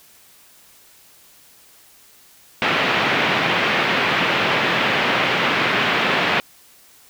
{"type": "band-pass noise", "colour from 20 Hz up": "white", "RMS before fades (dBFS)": -19, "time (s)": [2.62, 6.4], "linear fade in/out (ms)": 0, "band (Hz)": [120, 2900], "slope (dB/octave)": 24, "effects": ["white hiss -50 dBFS RMS until 7.09 s"]}